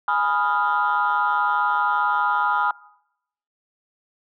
sine chord, F half-diminished seventh, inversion first, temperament equal, 830.6 / 987.8 / 1244.5 / 1396.9 Hz, Ab5 / Cb6 / Eb6 / F6, 0 / 0 / 0 / 0 cents, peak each -23 dBFS, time 0.08-2.71 s, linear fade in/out 2 ms, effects noise-tail reverb RT60 0.8 s tail -22 dB re dry + tanh soft clip ceiling -11 dBFS

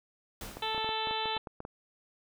pink noise with exponential decay, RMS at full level -40 dBFS, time 0.41-1.06 s, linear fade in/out 2 ms, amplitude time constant 140 ms
clicks, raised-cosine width 1 ms, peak -26 dBFS, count 12, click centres 0.57 / 0.747 / 0.779 / 0.845 / 0.891 / 1.072 / 1.11 / 1.257 / 1.367 / 1.472 / 1.604 / 1.651 s
harmonic tone, 440 Hz, A4, in tune, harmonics 1 / 2 / 3 / 4 / 5 / 6 / 7 / 8 / 9, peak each -40 / -34 / -42 / -44 / -47 / -41 / -40 / -39 / -41 dBFS, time 0.62-1.38 s, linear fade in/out 5 ms
effects none

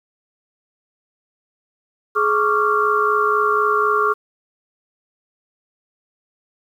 sine tone cluster, 422.1 / 1112 / 1176 / 1385 Hz, G#4 / C#6 / D6 / F6, +28 / +5 / +2 / -15 cents, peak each -20 dBFS, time 2.15-4.14 s, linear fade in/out 20 ms, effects 8-bit

